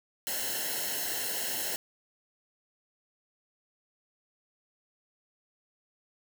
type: noise with comb filter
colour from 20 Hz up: white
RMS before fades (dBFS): -33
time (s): 0.27-1.76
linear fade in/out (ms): 0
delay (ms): 0.84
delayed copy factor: -0.85
effects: none